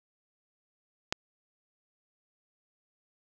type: click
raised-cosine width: 0.2 ms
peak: -10 dBFS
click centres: 1.125 s
effects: none